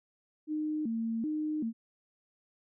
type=tone with vibrato; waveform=sine; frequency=263.6 Hz; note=C4; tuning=13 cents sharp; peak=-30 dBFS; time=0.47-1.73 s; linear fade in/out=50 ms; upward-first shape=square; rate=1.3 Hz; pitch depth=260 cents each way; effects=none